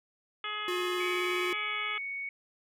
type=harmonic tone; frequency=421.7 Hz; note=G#4; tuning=26 cents sharp; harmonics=1 / 2 / 3 / 4 / 5 / 6 / 7 / 8; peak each=-49 / -49 / -37 / -44 / -40 / -44 / -41 / -42 dBFS; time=0.44-1.98 s; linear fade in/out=2 ms
type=tone with vibrato; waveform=square; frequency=359.2 Hz; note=F4; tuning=49 cents sharp; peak=-32 dBFS; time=0.68-1.53 s; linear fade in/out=2 ms; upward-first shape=sine; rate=19 Hz; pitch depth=15 cents each way
type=tone with pitch glide; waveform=sine; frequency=2265 to 2226 Hz; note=C#7 to C#7; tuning=+37 to +7 cents; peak=-34 dBFS; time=1-2.29 s; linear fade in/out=2 ms; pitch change=-30 cents; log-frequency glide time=1.61-1.76 s
effects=none